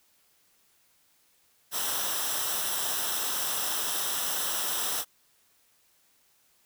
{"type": "noise with comb filter", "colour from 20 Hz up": "white", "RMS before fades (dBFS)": -30, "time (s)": [1.71, 5.05], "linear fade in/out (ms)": 50, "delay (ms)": 0.44, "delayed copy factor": -0.65, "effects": ["white hiss -66 dBFS RMS until 6.65 s"]}